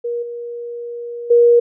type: tone with level steps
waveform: sine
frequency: 475.1 Hz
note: A#4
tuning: 33 cents sharp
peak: -19 / -25 / -7 dBFS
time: 0.04-1.6 s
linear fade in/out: 10 ms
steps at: 0.22 / 1.3 s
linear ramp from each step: 10 ms
effects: none